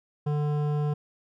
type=tone with hard clipping; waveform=sine; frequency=148.1 Hz; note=D3; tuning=15 cents sharp; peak=-26 dBFS; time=0.26-0.94 s; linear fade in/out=10 ms; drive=13 dB; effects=none

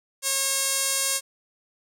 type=tone with band-pass filter; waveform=sawtooth; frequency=543 Hz; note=C#5; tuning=36 cents flat; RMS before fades=-25 dBFS; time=0.22-1.21 s; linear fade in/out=50 ms; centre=8600 Hz; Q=1.5; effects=none

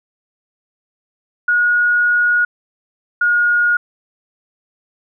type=tone pair in turn; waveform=sine; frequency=1447 / 1435.3 Hz; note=F#6 / F6; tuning=-39 / +47 cents; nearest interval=unison; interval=14 cents; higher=first; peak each=-11 dBFS; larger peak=neither; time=1.48-2.45 / 3.21-3.77 s; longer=first; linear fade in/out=5 ms; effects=none

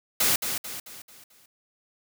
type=noise with echo; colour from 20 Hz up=white; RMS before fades=-22 dBFS; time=0.2-0.36 s; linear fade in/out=5 ms; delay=220 ms; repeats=5; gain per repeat=-7 dB; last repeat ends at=1.46 s; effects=none

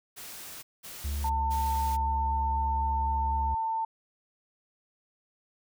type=noise bursts; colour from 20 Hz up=white; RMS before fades=-43 dBFS; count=3; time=0.16-1.97 s; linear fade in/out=20 ms; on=470 ms; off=200 ms
type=tone with vibrato; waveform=triangle; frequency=71.8 Hz; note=D2; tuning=39 cents flat; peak=-27 dBFS; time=1.04-3.55 s; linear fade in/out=10 ms; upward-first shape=sine; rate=8.7 Hz; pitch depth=10 cents each way
type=tone; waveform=sine; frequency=896 Hz; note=A5; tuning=31 cents sharp; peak=-27 dBFS; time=1.24-3.85 s; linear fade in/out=5 ms
effects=none

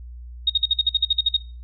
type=tone bursts; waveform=sine; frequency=3729 Hz; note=A#7; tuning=in tune; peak=-14 dBFS; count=12; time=0.47-1.367 s; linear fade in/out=5 ms; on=28 ms; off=51 ms; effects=noise-tail reverb RT60 0.4 s tail -22 dB re dry + added 60 Hz sine -35 dBFS peak until 1.63 s

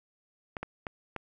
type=clicks; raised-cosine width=0.5 ms; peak=-20 dBFS; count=4; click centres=0.568 / 0.63 / 0.868 / 1.163 s; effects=none

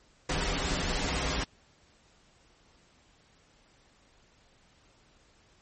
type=noise with comb filter; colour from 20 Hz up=pink; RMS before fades=-30 dBFS; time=0.29-1.44 s; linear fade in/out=5 ms; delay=9 ms; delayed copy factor=-1; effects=pink hiss -63 dBFS RMS until 5.61 s + MP3 32 kbps

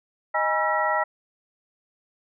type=tone cluster; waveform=sine; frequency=622 / 824 / 964 / 1341 / 1921 Hz; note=D#5 / G#5 / B5 / E6 / B6; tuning=-1 / -14 / -42 / +29 / -48 cents; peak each=-27 dBFS; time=0.34-1.04 s; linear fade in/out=10 ms; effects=none

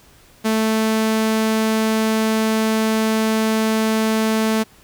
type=tone; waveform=sawtooth; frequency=220 Hz; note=A3; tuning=in tune; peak=-12 dBFS; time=0.44-4.64 s; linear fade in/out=20 ms; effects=pink hiss -50 dBFS RMS until 4.83 s

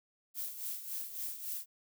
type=noise with tremolo; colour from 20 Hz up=violet; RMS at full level=-38 dBFS; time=0.34-1.66 s; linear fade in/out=50 ms; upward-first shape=sine; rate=3.6 Hz; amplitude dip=65%; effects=none

